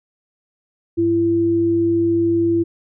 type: tone pair together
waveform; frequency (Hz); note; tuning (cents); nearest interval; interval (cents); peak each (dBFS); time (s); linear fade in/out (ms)
sine; 102.53 / 336.6; G#2 / E4; -22 / +36; octave + major sixth; 2058; -26 / -14; 0.97-2.64; 20
effects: none